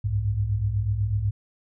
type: tone cluster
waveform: sine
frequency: 63.8 / 96.7 / 104.8 Hz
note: C2 / G2 / G#2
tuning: -43 / -23 / +16 cents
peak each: -30 / -30 / -23 dBFS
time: 0.04-1.31 s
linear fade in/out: 10 ms
effects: none